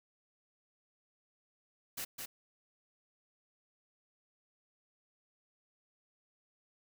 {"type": "noise with echo", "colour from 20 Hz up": "white", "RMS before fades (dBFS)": -40, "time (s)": [1.97, 2.05], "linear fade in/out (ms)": 10, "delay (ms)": 210, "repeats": 1, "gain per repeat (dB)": -3, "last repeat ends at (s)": 2.26, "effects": []}